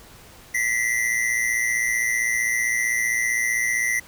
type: tone pair together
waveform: square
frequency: 1941.5 / 2057 Hz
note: B6 / C7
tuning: -30 / -30 cents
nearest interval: minor second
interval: 100 cents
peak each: -24 dBFS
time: 0.54-4 s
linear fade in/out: 10 ms
effects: pink hiss -47 dBFS RMS until 4.07 s